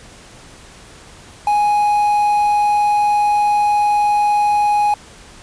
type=tone with quantisation; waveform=triangle; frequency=830.6 Hz; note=G#5; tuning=in tune; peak=-10 dBFS; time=1.47-4.94 s; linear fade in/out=2 ms; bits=6; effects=pink hiss -41 dBFS RMS until 5.42 s + resampled to 22050 Hz